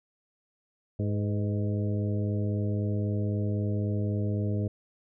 harmonic tone with a mistuned harmonic, 103.83 Hz, G#2, in tune, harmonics 1 / 2 / 3 / 4 / 5 / 6, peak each -27 / -33 / -37 / -39 / -41 / -43 dBFS, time 0.99-4.68 s, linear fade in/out 5 ms, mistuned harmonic 5, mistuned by -48 cents, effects none

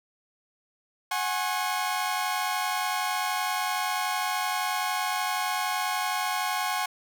sawtooth chord, F# suspended second, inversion none, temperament equal with one note detuned, 740 / 830.6 / 1083.4 Hz, F#5 / G#5 / C#6, 0 / 0 / -40 cents, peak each -27 dBFS, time 1.11-6.86 s, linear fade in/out 5 ms, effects none

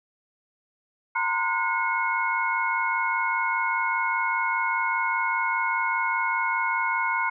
sine tone cluster, 922 / 1027 / 1448 / 2180 Hz, A#5 / C6 / F#6 / C#7, -19 / -33 / -38 / -29 cents, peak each -28 dBFS, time 1.15-7.3 s, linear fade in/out 10 ms, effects none

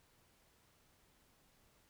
silence, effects pink hiss -71 dBFS RMS until 1.89 s

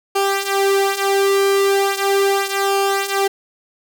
sawtooth tone with flanger, 394.3 Hz, G4, 10 cents sharp, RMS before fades -17 dBFS, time 0.15-3.28 s, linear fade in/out 10 ms, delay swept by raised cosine 2 to 6.5 ms, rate 0.38 Hz, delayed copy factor -0.7, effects none

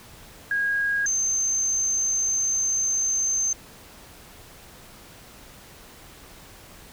sine tone pair in turn, 1638 / 6272 Hz, G#6 / G8, -24 / 0 cents, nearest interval octave + major seventh, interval 2324 cents, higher second, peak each -21 dBFS, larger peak neither, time 0.51-1.06 / 1.06-3.53 s, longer second, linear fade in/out 2 ms, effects pink hiss -47 dBFS RMS until 6.92 s

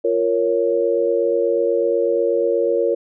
sine chord, Bb minor, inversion second, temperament equal, 349.2 / 466.2 / 554.4 Hz, F4 / Bb4 / Db5, 0 / 0 / 0 cents, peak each -22 / -18 / -20 dBFS, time 0.04-2.95 s, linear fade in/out 10 ms, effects none

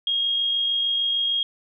sine tone with amplitude modulation, 3260 Hz, G#7, 33 cents flat, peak -19 dBFS, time 0.07-1.43 s, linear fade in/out 2 ms, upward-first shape sine, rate 46.6 Hz, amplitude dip 25%, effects none

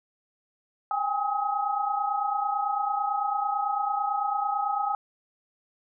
sine tone cluster, 795 / 824 / 1269 Hz, G5 / G#5 / D#6, +24 / -14 / +34 cents, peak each -29 dBFS, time 0.91-4.95 s, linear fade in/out 2 ms, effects none

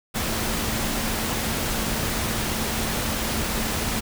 sine tone in noise, 222.2 Hz, A3, 17 cents sharp, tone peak -33 dBFS, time 0.14-4.01 s, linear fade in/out 20 ms, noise pink, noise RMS -26 dBFS, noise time 0.14-4.01 s, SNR -10 dB, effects none

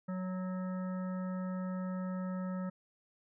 harmonic tone with a mistuned harmonic, 185 Hz, F#3, in tune, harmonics 1 / 3 / 5 / 7 / 9 / 10, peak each -35 / -45 / -53 / -49 / -59 / -59 dBFS, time 0.08-2.7 s, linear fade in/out 10 ms, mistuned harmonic 9, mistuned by -25 cents, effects none

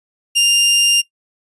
sawtooth tone, 2800 Hz, F7, 4 cents sharp, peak -7 dBFS, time 0.35-1.02 s, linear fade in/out 20 ms, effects noise-tail reverb RT60 0.1 s tail -19 dB re dry + resampled to 24000 Hz

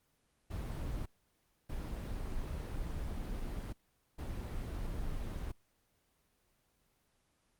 brown noise bursts at uneven times, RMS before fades -39 dBFS, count 3, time 0.5-1.06 / 1.69-3.73 / 4.18-5.52 s, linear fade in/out 10 ms, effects pink hiss -75 dBFS RMS until 7.59 s + Opus 24 kbps

